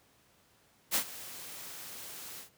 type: noise with ADSR envelope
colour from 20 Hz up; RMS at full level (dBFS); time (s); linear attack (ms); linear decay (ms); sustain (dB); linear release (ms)
white; -27; 0.91-2.5; 43; 84; -18; 120
effects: pink hiss -66 dBFS RMS until 2.57 s + high-pass 80 Hz 12 dB/octave